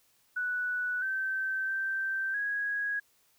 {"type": "tone with pitch steps", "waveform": "sine", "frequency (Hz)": [1480, 1548, 1562, 1655], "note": ["F#6", "G6", "G6", "G#6"], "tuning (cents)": [0, -22, -7, -6], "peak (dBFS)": -29, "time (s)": [0.36, 3], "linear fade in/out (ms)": 10, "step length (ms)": 660, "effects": ["white hiss -68 dBFS RMS until 3.38 s"]}